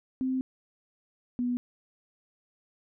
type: tone pair in turn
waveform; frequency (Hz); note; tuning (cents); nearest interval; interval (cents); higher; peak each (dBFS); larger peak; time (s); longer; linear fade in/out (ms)
sine; 260 / 245.4; C4 / B3; -11 / -11; minor second; 100; first; -26 / -26; neither; 0.21-0.41 / 1.39-1.57; first; 0
effects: none